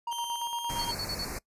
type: tone with tremolo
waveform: triangle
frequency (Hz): 942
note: A#5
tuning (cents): +18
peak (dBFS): -28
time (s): 0.07-0.91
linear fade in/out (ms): 5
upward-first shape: square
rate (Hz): 8.7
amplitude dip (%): 55
type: tone with pitch glide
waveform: sawtooth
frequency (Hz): 3136 to 3195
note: G7 to G7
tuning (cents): 0 to +32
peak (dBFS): -33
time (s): 0.11-0.92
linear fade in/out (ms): 10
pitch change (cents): +32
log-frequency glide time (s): 0.36-0.48
type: band-stop noise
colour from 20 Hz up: pink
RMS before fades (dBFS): -37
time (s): 0.69-1.39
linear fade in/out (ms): 10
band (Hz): 2500 to 4200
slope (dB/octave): 96
type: tone bursts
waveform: sine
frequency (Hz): 4422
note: C#8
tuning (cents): -5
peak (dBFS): -32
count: 5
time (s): 0.79-1.247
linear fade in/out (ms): 2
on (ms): 57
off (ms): 43
effects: noise-tail reverb RT60 0.1 s tail -22 dB re dry + resampled to 32000 Hz